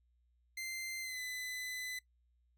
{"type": "tone with pitch glide", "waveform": "sawtooth", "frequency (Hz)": [2082, 2009], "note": ["C7", "B6"], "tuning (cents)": [-9, 29], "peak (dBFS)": -37, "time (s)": [0.57, 1.99], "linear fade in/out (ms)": 5, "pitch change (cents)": -62, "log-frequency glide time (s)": [1.01, 1.2], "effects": ["noise-tail reverb RT60 0.1 s tail -18 dB re dry", "added 60 Hz sine -70 dBFS peak until 2.57 s"]}